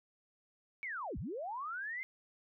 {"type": "linear two-way sweep", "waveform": "sine", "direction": "down then up", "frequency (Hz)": [2300, 43.01, 2120], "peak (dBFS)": -38, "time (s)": [0.83, 2.03], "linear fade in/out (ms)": 0, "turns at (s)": 1.18, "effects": []}